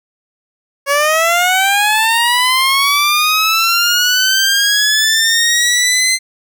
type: linear sweep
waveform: 15% pulse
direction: up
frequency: 553 to 2073 Hz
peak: -4 dBFS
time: 0.86-6.19 s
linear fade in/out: 50 ms
effects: none